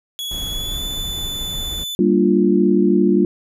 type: tone with pitch glide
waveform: 40% pulse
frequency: 3369 to 3500 Hz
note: G#7 to A7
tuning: +24 to -10 cents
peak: -23 dBFS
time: 0.19-1.95 s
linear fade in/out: 0 ms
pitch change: +66 cents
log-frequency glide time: 0.49-0.84 s
type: noise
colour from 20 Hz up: brown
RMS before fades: -29 dBFS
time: 0.31-1.84 s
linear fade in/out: 2 ms
type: chord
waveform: sine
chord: G minor seventh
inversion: none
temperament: equal with one note detuned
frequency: 196 / 233.1 / 296.6 / 349.2 Hz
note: G3 / Bb3 / D4 / F4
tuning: 0 / 0 / +17 / 0 cents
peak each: -16 / -19 / -19 / -16 dBFS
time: 1.99-3.25 s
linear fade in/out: 2 ms
effects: none